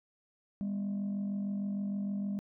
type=tone pair together; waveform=sine; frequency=200.4 / 246.9 Hz; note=G3 / B3; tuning=+38 / 0 cents; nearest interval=major third; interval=362 cents; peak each=-30 / -40 dBFS; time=0.61-2.39 s; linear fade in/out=0 ms; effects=tanh soft clip ceiling -30 dBFS